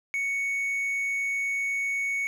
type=tone; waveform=triangle; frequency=2223 Hz; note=C#7; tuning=4 cents sharp; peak=-24 dBFS; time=0.14-2.27 s; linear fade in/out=0 ms; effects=none